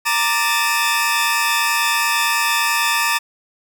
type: tone cluster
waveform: sawtooth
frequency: 928 / 1179 / 1767 / 2572 Hz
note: A#5 / D6 / A6 / E7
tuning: -8 / +6 / +7 / -43 cents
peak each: -18 dBFS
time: 0.05-3.19 s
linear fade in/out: 20 ms
effects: 8-bit